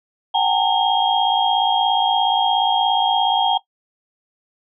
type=tone cluster; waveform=sine; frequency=750 / 807 / 911 / 3243 Hz; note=F#5 / G#5 / A#5 / G#7; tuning=+23 / -50 / -40 / -42 cents; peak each=-20 dBFS; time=0.34-3.58 s; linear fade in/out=10 ms; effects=noise-tail reverb RT60 0.1 s tail -18 dB re dry